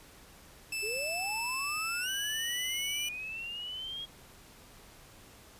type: tone with pitch glide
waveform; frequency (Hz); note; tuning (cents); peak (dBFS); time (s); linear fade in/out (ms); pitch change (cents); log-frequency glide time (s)
sawtooth; 2637 to 2960; E7 to F#7; 0 to 0; -30; 0.72-3.09; 5; +200; 2.01-2.09
type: linear sweep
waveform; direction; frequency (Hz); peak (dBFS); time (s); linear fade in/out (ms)
sine; up; 392 to 3300; -37; 0.82-4.06; 20
effects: pink hiss -55 dBFS RMS until 5.59 s + resampled to 32000 Hz